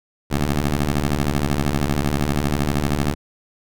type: ring-modulated tone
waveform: 15% pulse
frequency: 73.3 Hz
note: D2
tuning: 3 cents flat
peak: -9 dBFS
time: 0.3-3.15 s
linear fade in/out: 20 ms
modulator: 66.9 Hz
effects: none